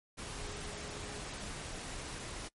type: tone in noise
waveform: sine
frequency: 416.7 Hz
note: G#4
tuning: 6 cents sharp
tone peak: -51 dBFS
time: 0.37-1.22 s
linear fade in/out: 20 ms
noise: pink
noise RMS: -43 dBFS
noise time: 0.17-2.49 s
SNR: -11 dB
effects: noise-tail reverb RT60 0.1 s tail -23 dB re dry + MP3 48 kbps